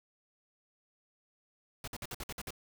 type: noise bursts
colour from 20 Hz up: pink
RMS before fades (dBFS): -41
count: 8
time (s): 1.84-2.506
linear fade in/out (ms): 2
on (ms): 36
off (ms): 54
effects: none